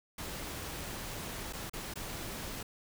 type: noise with dropouts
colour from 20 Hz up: pink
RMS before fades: -41 dBFS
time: 0.18-2.63 s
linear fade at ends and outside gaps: 5 ms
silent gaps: 1.527-1.532 / 1.697-1.734 / 1.939-1.956 s
effects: none